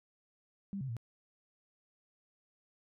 sine tone with pitch steps, 197.8 / 133.6 / 115.2 Hz, G3 / C3 / A#2, +16 / +36 / -20 cents, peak -36 dBFS, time 0.73-0.967 s, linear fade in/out 0 ms, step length 79 ms, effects none

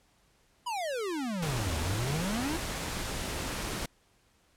square exponential two-way sweep, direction down then up, 1015 to 74.4 to 338.6 Hz, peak -32 dBFS, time 0.66-2.57 s, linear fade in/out 10 ms, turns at 1.77 s
pink noise, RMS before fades -35 dBFS, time 1.42-3.86 s, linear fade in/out 5 ms
click train, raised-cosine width 3 ms, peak -27 dBFS, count 5, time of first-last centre 1.67-3.402 s, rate 2.31 Hz
effects pink hiss -67 dBFS RMS until 4.56 s + low-pass 11000 Hz 12 dB/octave

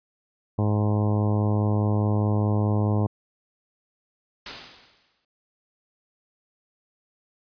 harmonic tone, 104.8 Hz, G#2, 16 cents sharp, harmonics 1 / 2 / 3 / 4 / 5 / 6 / 7 / 8 / 9 / 10, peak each -21 / -27 / -31 / -33 / -35 / -37 / -38 / -39 / -40 / -41 dBFS, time 0.58-3.07 s, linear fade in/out 10 ms
white noise with exponential decay, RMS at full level -31 dBFS, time 4.46-5.25 s, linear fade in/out 2 ms, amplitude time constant 170 ms
effects resampled to 11025 Hz

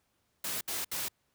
white noise bursts, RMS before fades -35 dBFS, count 3, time 0.44-1.084 s, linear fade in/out 5 ms, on 170 ms, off 67 ms, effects pink hiss -75 dBFS RMS until 1.34 s + high-pass 60 Hz 12 dB/octave

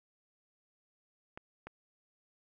clicks, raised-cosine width 0.5 ms, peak -29 dBFS, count 2, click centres 1.375 / 1.67 s, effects none

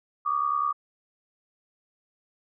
sine tone pair together, 1146 / 1216 Hz, D6 / D#6, -43 / -40 cents, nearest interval minor second, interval 103 cents, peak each -26 dBFS, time 0.25-0.73 s, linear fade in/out 20 ms, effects none

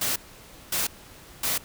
white noise bursts, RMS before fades -26 dBFS, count 3, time 0.01-1.58 s, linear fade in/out 5 ms, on 150 ms, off 560 ms, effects pink hiss -48 dBFS RMS until 1.64 s

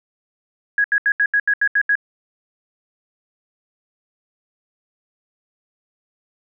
sine tone bursts, 1660 Hz, G#6, 1 cent flat, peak -13 dBFS, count 9, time 0.78-1.954 s, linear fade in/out 2 ms, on 62 ms, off 77 ms, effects none

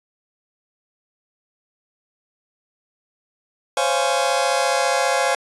sawtooth chord, Db major seventh, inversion third, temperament just, 519.7 / 554.4 / 693 / 831.5 Hz, C5 / Db5 / F5 / Ab5, -12 / 0 / -14 / +2 cents, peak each -19 dBFS, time 3.77-5.35 s, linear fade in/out 2 ms, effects resampled to 24000 Hz

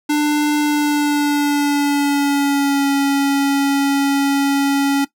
square tone with pitch glide, 297.1 to 278.8 Hz, D4 to C#4, +20 to +10 cents, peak -14 dBFS, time 0.09-5.05 s, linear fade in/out 10 ms, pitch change -110 cents, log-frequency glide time 0.59-2.88 s, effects noise-tail reverb RT60 0.1 s tail -17 dB re dry

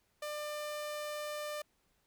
sawtooth tone, 597 Hz, D5, 28 cents sharp, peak -34 dBFS, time 0.22-1.62 s, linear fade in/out 5 ms, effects pink hiss -75 dBFS RMS until 2.06 s

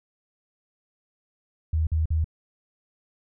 sine tone bursts, 79.3 Hz, D#2, 33 cents sharp, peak -20 dBFS, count 3, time 1.73-2.244 s, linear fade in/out 5 ms, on 140 ms, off 47 ms, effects none

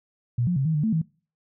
sine tone with pitch steps, 120.7 / 177.3 / 135.1 / 159.3 / 150.3 / 220.8 / 160.6 Hz, B2 / F3 / C#3 / D#3 / D3 / A3 / E3, -39 / +26 / -44 / +41 / +40 / +6 / -45 cents, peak -20 dBFS, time 0.38-1.017 s, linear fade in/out 5 ms, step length 91 ms, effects noise-tail reverb RT60 0.4 s tail -23 dB re dry

